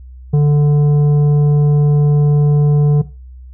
sine tone with tanh clipping, 146.83 Hz, D3, in tune, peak -9 dBFS, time 0.33-3.02 s, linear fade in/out 10 ms, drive 8 dB, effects noise-tail reverb RT60 0.3 s tail -17 dB re dry + added 63 Hz sine -32 dBFS peak until 3.53 s

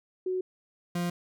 sine / 40% pulse tone pair in turn, 370 / 174.62 Hz, F#4 / F3, 0 / 0 cents, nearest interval octave + minor second, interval 1300 cents, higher first, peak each -27 dBFS, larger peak neither, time 0.26-0.41 / 0.95-1.1 s, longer neither, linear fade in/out 5 ms, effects none

